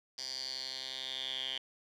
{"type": "tone with band-pass filter sweep", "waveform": "10% pulse", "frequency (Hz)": 131.2, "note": "C3", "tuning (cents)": 5, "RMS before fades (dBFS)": -40, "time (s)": [0.18, 1.58], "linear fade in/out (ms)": 2, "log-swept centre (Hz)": [5000, 3100], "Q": 7.7, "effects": []}